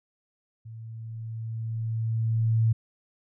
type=tone with level ramp; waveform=sine; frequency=112.7 Hz; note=A2; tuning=42 cents sharp; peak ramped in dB=-39 to -18 dBFS; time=0.65-2.73 s; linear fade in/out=10 ms; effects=none